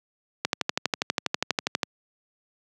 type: click train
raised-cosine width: 0.2 ms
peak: -5 dBFS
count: 18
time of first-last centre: 0.45-1.832 s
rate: 12.3 Hz
effects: high-pass 150 Hz 12 dB/octave